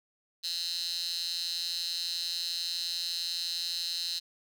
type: tone with high-pass filter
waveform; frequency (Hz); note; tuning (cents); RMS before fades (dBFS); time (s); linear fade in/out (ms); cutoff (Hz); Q
15% pulse; 171.5; F3; -31; -34; 0.43-4.2; 20; 4200; 8.7
effects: none